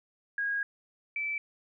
sine tone pair in turn, 1639 / 2318 Hz, G#6 / D7, -23 / -23 cents, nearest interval tritone, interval 600 cents, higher second, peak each -28 / -30 dBFS, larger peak first, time 0.38-0.63 / 1.16-1.38 s, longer first, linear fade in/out 2 ms, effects none

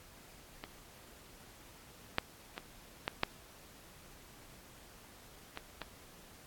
clicks, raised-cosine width 0.3 ms, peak -26 / -12 / -24 / -16 / -12 / -25 / -24 dBFS, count 7, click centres 0.639 / 2.184 / 2.579 / 3.079 / 3.234 / 5.574 / 5.817 s, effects pink hiss -57 dBFS RMS until 6.46 s + AAC 64 kbps

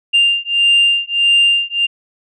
sine beating tone pair, 2794 / 2795.6 Hz, F7 / F7, 0 / +1 cents, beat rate 1.6 Hz, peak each -12 dBFS, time 0.13-1.87 s, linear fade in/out 20 ms, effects tanh soft clip ceiling -5 dBFS

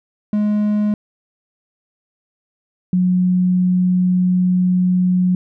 triangle / sine tone pair in turn, 209.3 / 181.81 Hz, G#3 / F#3, +14 / -30 cents, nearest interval major second, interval 244 cents, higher first, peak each -12 / -12 dBFS, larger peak neither, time 0.33-0.94 / 2.93-5.35 s, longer second, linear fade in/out 2 ms, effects none

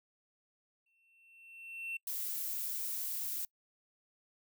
triangle tone with exponential growth, 2700 Hz, E7, 41 cents sharp, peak -34 dBFS, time 0.86-1.97 s, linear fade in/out 5 ms, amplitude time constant 240 ms
violet noise, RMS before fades -38 dBFS, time 2.07-3.45 s, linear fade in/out 2 ms
effects noise-tail reverb RT60 0.1 s tail -26 dB re dry

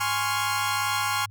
sawtooth chord, Db major seventh, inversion second, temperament equal, 830.6 / 1046.5 / 1108.7 / 1396.9 Hz, Ab5 / C6 / Db6 / F6, 0 / 0 / 0 / 0 cents, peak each -26 dBFS, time 0-1.26 s, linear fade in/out 10 ms, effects added 103 Hz sine -41 dBFS peak until 1.3 s

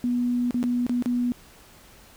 sine tone with dropouts, 244.1 Hz, B3, 20 cents flat, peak -21 dBFS, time 0.04-1.32 s, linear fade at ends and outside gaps 0 ms, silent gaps 0.508-0.544 / 0.629-0.639 / 0.866-0.895 / 1.024-1.059 s, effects pink hiss -51 dBFS RMS until 2.16 s

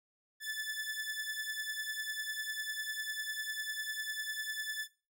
sawtooth beating tone pair, 1738 / 1748 Hz, A6 / A6, -22 / -12 cents, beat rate 10 Hz, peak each -37 / -36 dBFS, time 0.4-4.88 s, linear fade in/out 50 ms, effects noise-tail reverb RT60 0.3 s tail -17 dB re dry

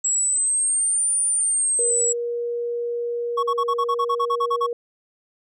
sine exponential two-way sweep, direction up then down, 7640 to 9380 to 7690 Hz, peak -18 dBFS, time 0.04-2.13 s, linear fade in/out 10 ms, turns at 1.2 s
sine tone, 475.3 Hz, A#4, 34 cents sharp, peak -23 dBFS, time 1.79-4.73 s, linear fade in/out 2 ms
triangle tone bursts, 1108.7 Hz, C#6, in tune, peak -17 dBFS, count 13, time 3.37-4.667 s, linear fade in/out 10 ms, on 61 ms, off 42 ms
effects none

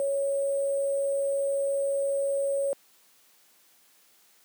sine tone with sample-and-hold, 554.4 Hz, C#5, in tune, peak -24 dBFS, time 0-2.73 s, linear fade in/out 0 ms, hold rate 8820 Hz, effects white hiss -61 dBFS RMS until 4.44 s + high-pass 200 Hz 12 dB/octave

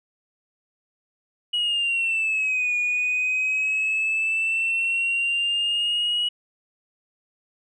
sine exponential two-way sweep, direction down then up, 2917 to 2444 to 2917 Hz, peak -19 dBFS, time 1.53-6.29 s, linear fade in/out 10 ms, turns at 2.76 s, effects tanh soft clip ceiling -18 dBFS

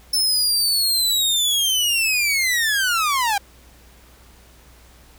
sawtooth linear sweep, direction down, 5300 to 777 Hz, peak -14 dBFS, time 0.13-3.38 s, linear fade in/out 5 ms, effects added 60 Hz sine -49 dBFS peak until 5.18 s + pink hiss -51 dBFS RMS until 5.18 s

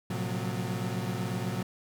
35% pulse tone cluster, 112.6 / 130.7 / 179.1 / 187.1 Hz, A2 / C3 / F3 / F#3, +40 / -1 / +44 / +20 cents, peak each -33 / -35 / -34 / -36 dBFS, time 0.1-1.63 s, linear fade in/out 5 ms, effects none

